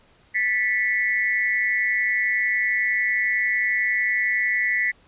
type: tone with amplitude modulation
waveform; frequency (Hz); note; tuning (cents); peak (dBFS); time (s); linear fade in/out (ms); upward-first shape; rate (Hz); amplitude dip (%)
sine; 1975.5; B6; 0; -15; 0.34-4.92; 20; sine; 211; 95
effects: pink hiss -57 dBFS RMS until 5.07 s + resampled to 8000 Hz